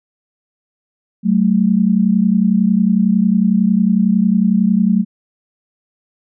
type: tone pair together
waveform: sine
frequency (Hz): 189 / 220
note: F#3 / A3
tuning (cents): +37 / 0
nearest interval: minor third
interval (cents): 263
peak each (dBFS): -13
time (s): 1.23-5.05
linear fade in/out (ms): 50
effects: none